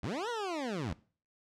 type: linear two-way sweep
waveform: 20% pulse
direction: up then down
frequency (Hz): 69.3 to 493.9 to 69.3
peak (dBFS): -29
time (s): 0.03-0.93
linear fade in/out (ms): 5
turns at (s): 0.29
effects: noise-tail reverb RT60 0.4 s tail -20 dB re dry + low-pass 6000 Hz 12 dB/octave